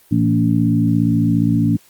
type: harmonic tone with a mistuned harmonic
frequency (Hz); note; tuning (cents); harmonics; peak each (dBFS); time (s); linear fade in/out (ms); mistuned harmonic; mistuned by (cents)
57.2; A#1; -32; 2 / 3 / 4 / 5; -18 / -18 / -18 / -18; 0.11-1.77; 10; 3; -23
effects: white hiss -51 dBFS RMS until 1.89 s + Opus 32 kbps